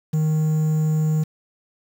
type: tone with quantisation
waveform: triangle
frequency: 155.5 Hz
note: D#3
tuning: 1 cent flat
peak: -15 dBFS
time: 0.13-1.24 s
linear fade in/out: 10 ms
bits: 7
effects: none